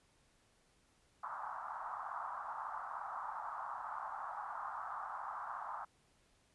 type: band-pass noise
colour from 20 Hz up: white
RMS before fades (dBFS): -44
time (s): 1.23-5.85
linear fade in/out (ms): 5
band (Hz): 760 to 1300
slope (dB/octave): 48
effects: pink hiss -72 dBFS RMS until 6.54 s + resampled to 24000 Hz